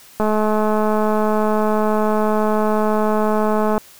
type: click train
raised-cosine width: 1 ms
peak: -6 dBFS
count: 767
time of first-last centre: 0.2-3.779 s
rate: 214 Hz
effects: white hiss -45 dBFS RMS until 3.99 s